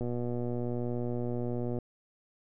click train, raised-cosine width 2 ms, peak -22 dBFS, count 216, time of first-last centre 0.01-1.787 s, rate 121 Hz, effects none

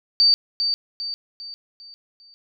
sine tone with echo, 4612 Hz, D8, 32 cents flat, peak -12 dBFS, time 0.2-0.34 s, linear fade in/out 0 ms, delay 400 ms, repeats 5, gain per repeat -7 dB, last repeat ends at 2.34 s, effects none

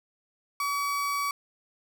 35% pulse tone, 1138 Hz, C#6, 45 cents sharp, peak -25 dBFS, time 0.6-1.31 s, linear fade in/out 2 ms, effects none

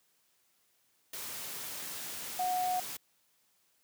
sine tone in noise, 731 Hz, F#5, 21 cents flat, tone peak -29 dBFS, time 2.39-2.8 s, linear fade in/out 5 ms, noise white, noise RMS -41 dBFS, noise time 1.13-2.97 s, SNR +9 dB, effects white hiss -72 dBFS RMS until 3.83 s + high-pass 100 Hz 12 dB/octave

